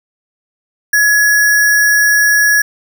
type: tone with sample-and-hold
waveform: sine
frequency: 1685 Hz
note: G#6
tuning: 25 cents sharp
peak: -7 dBFS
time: 0.93-2.62 s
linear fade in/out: 5 ms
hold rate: 7350 Hz
effects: none